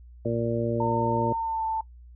harmonic tone, 116.6 Hz, A#2, 1 cent sharp, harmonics 1 / 2 / 3 / 4 / 5, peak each -30 / -30 / -30 / -30 / -30 dBFS, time 0.25-1.33 s, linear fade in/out 5 ms
sine tone with pitch glide, 910 to 888.2 Hz, A#5 to A5, -42 to +16 cents, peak -25 dBFS, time 0.8-1.81 s, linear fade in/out 5 ms, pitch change -42 cents, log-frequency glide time 1.38-1.64 s
effects noise-tail reverb RT60 0.1 s tail -18 dB re dry + added 60 Hz sine -45 dBFS peak until 2.15 s

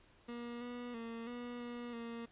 30% pulse tone with pitch steps, 238.2 / 243.3 / 229.8 / 242.5 / 240.6 / 232.6 Hz, A#3 / B3 / A#3 / B3 / B3 / A#3, +38 / -26 / -25 / -31 / -45 / -4 cents, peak -40 dBFS, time 0.28-2.26 s, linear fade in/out 10 ms, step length 330 ms, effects pink hiss -66 dBFS RMS until 2.31 s + resampled to 8000 Hz

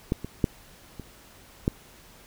clicks, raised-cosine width 3 ms, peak -10 / -20 / -7 / -24 / -9 dBFS, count 5, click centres 0.121 / 0.246 / 0.442 / 0.997 / 1.679 s, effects pink hiss -52 dBFS RMS until 2.26 s

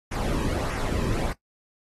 brown noise with flanger, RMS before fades -27 dBFS, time 0.11-1.33 s, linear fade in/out 10 ms, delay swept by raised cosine 0.24 to 1.44 ms, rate 1.6 Hz, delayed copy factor -0.55, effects noise-tail reverb RT60 0.1 s tail -17 dB re dry + AAC 32 kbps

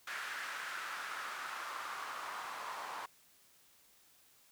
white noise with band-pass filter sweep, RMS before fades -43 dBFS, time 0.07-3.06 s, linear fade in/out 5 ms, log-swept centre 1600 to 980 Hz, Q 2.9, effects white hiss -66 dBFS RMS until 4.51 s

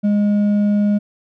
sine tone with hard clipping, 206 Hz, G#3, 14 cents flat, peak -14 dBFS, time 0.03-0.99 s, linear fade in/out 20 ms, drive 4 dB, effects none

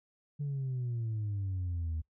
sine exponential sweep, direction down, 146.83 to 77.78 Hz, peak -30 dBFS, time 0.39-2.02 s, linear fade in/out 20 ms, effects noise-tail reverb RT60 0.1 s tail -23 dB re dry + tanh soft clip ceiling -30 dBFS

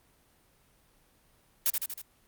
blue noise with echo, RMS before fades -25 dBFS, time 1.66-1.7 s, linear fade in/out 0 ms, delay 79 ms, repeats 4, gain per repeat -4 dB, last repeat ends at 2.016 s, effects pink hiss -65 dBFS RMS until 2.27 s + Opus 32 kbps

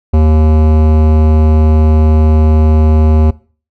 sine tone with hard clipping, 77.78 Hz, D#2, in tune, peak -7 dBFS, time 0.13-3.31 s, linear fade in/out 10 ms, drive 17 dB, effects noise-tail reverb RT60 0.4 s tail -21 dB re dry

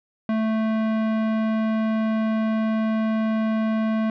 sine tone with tanh clipping, 220.2 Hz, A3, 2 cents sharp, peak -22 dBFS, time 0.29-4.1 s, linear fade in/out 2 ms, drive 18 dB, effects none

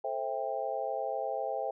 sine chord, A minor seventh, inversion none, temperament just, 440 / 528 / 660 / 792 Hz, A4 / C5 / E5 / G5, 0 / +16 / +2 / +18 cents, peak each -40 / -36 / -36 / -36 dBFS, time 0.04-1.71 s, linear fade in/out 5 ms, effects none

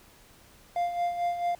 triangle tone with tremolo, 698.5 Hz, F5, in tune, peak -22 dBFS, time 0.76-1.55 s, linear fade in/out 2 ms, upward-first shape sine, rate 4.5 Hz, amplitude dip 60%, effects pink hiss -56 dBFS RMS until 1.59 s

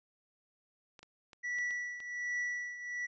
clicks, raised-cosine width 0.2 ms, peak -35 dBFS, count 6, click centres 0.992 / 1.03 / 1.332 / 1.586 / 1.708 / 2.003 s
triangle tone with tremolo, 1950 Hz, B6, 23 cents flat, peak -30 dBFS, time 1.43-3.07 s, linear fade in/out 20 ms, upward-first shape triangle, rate 1.3 Hz, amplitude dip 75%
effects resampled to 16000 Hz

